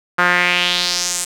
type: tone with band-pass filter sweep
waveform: sawtooth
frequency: 177.5 Hz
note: F3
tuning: 28 cents sharp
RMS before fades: -17 dBFS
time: 0.18-1.25 s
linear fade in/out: 10 ms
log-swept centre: 1400 to 8500 Hz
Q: 2.9
effects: 7-bit